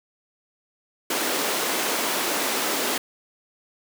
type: high-pass noise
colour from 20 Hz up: pink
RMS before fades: -25 dBFS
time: 1.1-2.98 s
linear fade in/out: 5 ms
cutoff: 270 Hz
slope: 24 dB/octave
effects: none